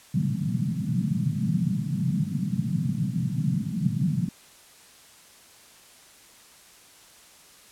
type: band-pass noise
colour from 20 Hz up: white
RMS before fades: -26 dBFS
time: 0.14-4.29 s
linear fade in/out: 5 ms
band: 120 to 210 Hz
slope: 48 dB/octave
effects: white hiss -52 dBFS RMS until 7.71 s + low-pass 11000 Hz 12 dB/octave

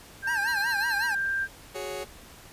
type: tone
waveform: sine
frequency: 1585 Hz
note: G6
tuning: 19 cents sharp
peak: -25 dBFS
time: 0.22-1.48 s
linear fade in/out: 50 ms
type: tone with vibrato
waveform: 25% pulse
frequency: 880 Hz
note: A5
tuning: in tune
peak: -27 dBFS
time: 0.27-1.15 s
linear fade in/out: 5 ms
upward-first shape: sine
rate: 5.4 Hz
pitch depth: 160 cents each way
type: tone with tremolo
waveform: square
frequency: 4124 Hz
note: C8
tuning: 26 cents flat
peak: -33 dBFS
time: 0.47-1.07 s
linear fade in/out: 10 ms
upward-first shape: triangle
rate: 9.3 Hz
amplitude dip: 90%
type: chord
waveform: sawtooth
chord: F# suspended second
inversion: none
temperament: just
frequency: 370 / 416.2 / 555 Hz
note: F#4 / G#4 / C#5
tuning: 0 / +4 / +2 cents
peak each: -34 / -33 / -32 dBFS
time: 1.74-2.05 s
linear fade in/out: 20 ms
effects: pink hiss -49 dBFS RMS until 2.52 s + resampled to 32000 Hz

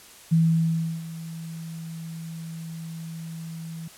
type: tone with ADSR envelope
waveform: sine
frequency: 163.6 Hz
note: E3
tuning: 13 cents flat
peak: -15 dBFS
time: 0.31-3.88 s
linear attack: 19 ms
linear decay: 690 ms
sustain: -18 dB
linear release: 4 ms
effects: white hiss -48 dBFS RMS until 3.97 s + low-pass 12000 Hz 12 dB/octave

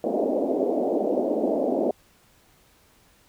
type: band-pass noise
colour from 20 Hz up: white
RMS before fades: -24 dBFS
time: 0.04-1.91 s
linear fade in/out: 2 ms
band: 220 to 670 Hz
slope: 48 dB/octave
effects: pink hiss -59 dBFS RMS until 3.28 s

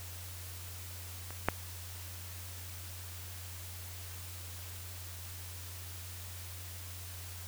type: clicks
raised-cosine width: 0.5 ms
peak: -30 / -11 dBFS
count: 2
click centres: 1.306 / 1.486 s
effects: added 89 Hz sine -45 dBFS peak until 7.47 s + white hiss -48 dBFS RMS until 7.47 s

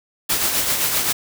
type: noise with tremolo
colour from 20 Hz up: white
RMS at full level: -18 dBFS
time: 0.29-1.13 s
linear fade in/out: 10 ms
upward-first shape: triangle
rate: 7.7 Hz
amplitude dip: 50%
effects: none

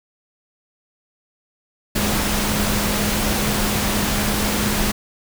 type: tone in noise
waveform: sine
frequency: 207.7 Hz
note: G#3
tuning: in tune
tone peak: -24 dBFS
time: 1.95-4.92 s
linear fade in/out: 10 ms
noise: pink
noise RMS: -21 dBFS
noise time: 1.95-4.92 s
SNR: -6 dB
effects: none

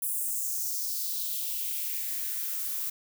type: noise with high-pass filter sweep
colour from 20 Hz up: violet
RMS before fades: -32 dBFS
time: 0.02-2.9 s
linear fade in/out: 5 ms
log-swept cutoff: 10000 to 970 Hz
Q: 2.5
effects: none

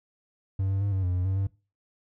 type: tone with pitch steps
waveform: triangle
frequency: 96.3 / 97.3 / 100.6 / 95.5 / 89.8 / 90.5 / 95.6 / 97.6 Hz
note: G2 / G2 / G2 / G2 / F2 / F#2 / G2 / G2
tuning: -30 / -12 / +45 / -45 / +49 / -38 / -43 / -7 cents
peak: -22 dBFS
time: 0.59-1.47 s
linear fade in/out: 5 ms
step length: 110 ms
effects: noise-tail reverb RT60 0.3 s tail -20 dB re dry

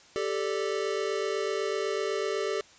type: chord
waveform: square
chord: G suspended second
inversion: none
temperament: equal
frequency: 392 / 440 / 587.3 Hz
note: G4 / A4 / D5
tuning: 0 / 0 / 0 cents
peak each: -32 / -32 / -36 dBFS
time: 0.16-2.61 s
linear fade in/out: 0 ms
effects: white hiss -55 dBFS RMS until 2.78 s + resampled to 16000 Hz

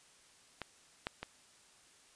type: clicks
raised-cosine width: 0.3 ms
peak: -23 / -19 / -24 dBFS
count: 3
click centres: 0.617 / 1.069 / 1.23 s
effects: white hiss -63 dBFS RMS until 2.15 s + resampled to 22050 Hz

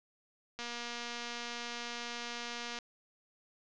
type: click train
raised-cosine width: 0.2 ms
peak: -24 dBFS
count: 524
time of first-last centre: 0.59-2.787 s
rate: 238 Hz
effects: resampled to 16000 Hz + 10-bit

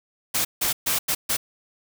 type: noise bursts at uneven times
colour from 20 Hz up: white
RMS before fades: -23 dBFS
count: 5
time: 0.34-0.45 / 0.61-0.73 / 0.86-0.99 / 1.08-1.15 / 1.29-1.37 s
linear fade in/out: 10 ms
effects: none

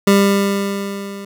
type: tone with level ramp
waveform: 25% pulse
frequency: 199.1 Hz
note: G3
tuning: 27 cents sharp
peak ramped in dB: -4 to -25 dBFS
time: 0.07-1.25 s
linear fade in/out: 5 ms
effects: none

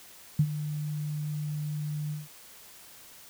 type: tone with ADSR envelope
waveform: sine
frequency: 150.4 Hz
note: D3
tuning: 42 cents sharp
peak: -17 dBFS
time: 0.39-2.28 s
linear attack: 6 ms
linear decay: 62 ms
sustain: -13 dB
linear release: 170 ms
effects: white hiss -51 dBFS RMS until 3.29 s

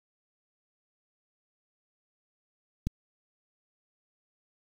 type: click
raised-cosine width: 5 ms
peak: -16 dBFS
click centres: 2.87 s
effects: 7-bit

